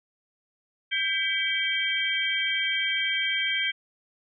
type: tone cluster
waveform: sine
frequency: 1582 / 1996 / 2286 / 3174 Hz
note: G6 / B6 / D7 / G7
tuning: +15 / +18 / -47 / +21 cents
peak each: -31 / -32 / -28 / -28 dBFS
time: 0.91-3.72 s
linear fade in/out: 20 ms
effects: none

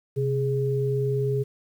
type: tone pair together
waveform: sine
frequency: 130.81 / 415.3 Hz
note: C3 / G#4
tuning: 0 / 0 cents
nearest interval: octave + minor sixth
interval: 2000 cents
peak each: -24 / -25 dBFS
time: 0.16-1.44 s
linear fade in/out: 20 ms
effects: 9-bit

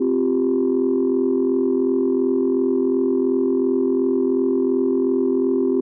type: chord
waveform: sine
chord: C suspended fourth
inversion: none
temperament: equal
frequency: 261.6 / 349.2 / 392 Hz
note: C4 / F4 / G4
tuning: 0 / 0 / 0 cents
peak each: -19 / -21 / -19 dBFS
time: 0-5.81 s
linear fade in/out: 10 ms
effects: tanh soft clip ceiling -10 dBFS

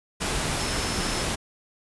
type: tone in noise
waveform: sine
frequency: 5274 Hz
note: E8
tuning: in tune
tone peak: -36 dBFS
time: 0.58-1.24 s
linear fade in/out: 20 ms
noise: pink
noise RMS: -27 dBFS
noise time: 0.2-1.36 s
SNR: -12 dB
effects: resampled to 24000 Hz

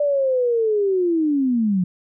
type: linear sweep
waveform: sine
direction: down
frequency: 590 to 174.61 Hz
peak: -16 dBFS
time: 0-1.84 s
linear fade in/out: 5 ms
effects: none

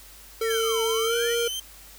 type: tone with pitch glide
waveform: square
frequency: 449.8 to 469.4 Hz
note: A4 to A#4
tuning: +38 to +12 cents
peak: -24 dBFS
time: 0.41-1.48 s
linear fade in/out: 5 ms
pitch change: +74 cents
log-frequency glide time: 1.04-1.15 s
type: exponential two-way sweep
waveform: sine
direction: down then up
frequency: 2018 to 890 to 2018 Hz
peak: -33 dBFS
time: 0.42-1.36 s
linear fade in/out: 50 ms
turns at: 0.83 s
type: tone with vibrato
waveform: sawtooth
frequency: 3088 Hz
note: G7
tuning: 27 cents flat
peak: -26 dBFS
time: 0.5-1.6 s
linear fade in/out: 5 ms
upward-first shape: sine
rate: 5.8 Hz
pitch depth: 25 cents each way
effects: added 50 Hz sine -51 dBFS peak until 1.98 s + white hiss -48 dBFS RMS until 1.98 s

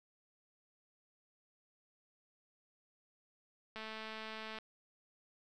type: click train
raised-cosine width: 0.3 ms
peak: -30 dBFS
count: 182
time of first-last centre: 3.76-4.586 s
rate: 219 Hz
effects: none

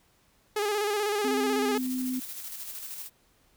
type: tone with vibrato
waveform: sawtooth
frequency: 415.3 Hz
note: G#4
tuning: in tune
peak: -22 dBFS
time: 0.56-1.78 s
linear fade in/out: 5 ms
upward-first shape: square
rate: 16 Hz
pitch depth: 42 cents each way
type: tone with pitch glide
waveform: sine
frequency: 261.6 to 255.3 Hz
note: C4 to C4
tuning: 0 to -42 cents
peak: -28 dBFS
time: 1.24-2.2 s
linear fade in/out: 10 ms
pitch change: -42 cents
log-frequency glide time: 1.58-1.79 s
type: noise with tremolo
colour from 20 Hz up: blue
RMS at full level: -38 dBFS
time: 1.75-3.1 s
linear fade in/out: 50 ms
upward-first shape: square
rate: 13 Hz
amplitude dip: 35%
effects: pink hiss -65 dBFS RMS until 3.56 s

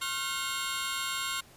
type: tone cluster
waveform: 20% pulse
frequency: 1079 / 1392 / 1519 / 3691 Hz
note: C#6 / F6 / F#6 / A#7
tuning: -47 / -6 / +45 / -18 cents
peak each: -31 / -31 / -36 / -31 dBFS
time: 0.01-1.41 s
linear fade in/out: 10 ms
effects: pink hiss -56 dBFS RMS until 1.56 s + resampled to 32000 Hz

